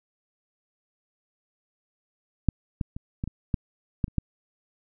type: clicks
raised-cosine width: 5 ms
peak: -7 / -14 / -23 / -16 / -21 / -11 / -11 / -30 / -11 dBFS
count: 9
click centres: 2.487 / 2.812 / 2.965 / 3.239 / 3.276 / 3.542 / 4.042 / 4.081 / 4.183 s
effects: none